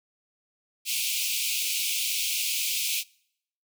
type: high-pass noise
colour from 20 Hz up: pink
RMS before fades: -28 dBFS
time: 0.85-3.04 s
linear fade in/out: 50 ms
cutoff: 2300 Hz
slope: 96 dB/octave
effects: noise-tail reverb RT60 0.7 s tail -25 dB re dry